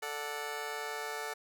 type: chord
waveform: 15% pulse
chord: D major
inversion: second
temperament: just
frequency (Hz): 440.5 / 587.3 / 734.2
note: A4 / D5 / F#5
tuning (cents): +2 / 0 / -14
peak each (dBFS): -33 / -38 / -36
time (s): 0.02-1.34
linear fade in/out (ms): 10
effects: none